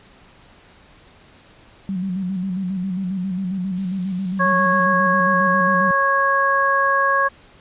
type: tone with vibrato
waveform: sine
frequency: 187 Hz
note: F#3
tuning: 19 cents sharp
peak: -21 dBFS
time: 1.89-5.91 s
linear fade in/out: 0 ms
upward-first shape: square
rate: 7.4 Hz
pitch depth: 63 cents each way
type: noise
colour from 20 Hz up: violet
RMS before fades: -34 dBFS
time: 3.76-4.86 s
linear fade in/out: 10 ms
type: harmonic tone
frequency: 550 Hz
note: C#5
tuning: 14 cents flat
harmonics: 1 / 2 / 3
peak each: -23 / -17 / -19 dBFS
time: 4.39-7.29 s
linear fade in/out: 20 ms
effects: pink hiss -49 dBFS RMS until 7.6 s + resampled to 8000 Hz